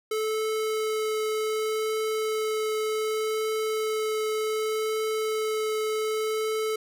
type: tone with vibrato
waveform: square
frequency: 434.5 Hz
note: A4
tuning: 22 cents flat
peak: -26 dBFS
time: 0.11-6.76 s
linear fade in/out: 5 ms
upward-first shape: triangle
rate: 0.66 Hz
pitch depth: 8 cents each way
effects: none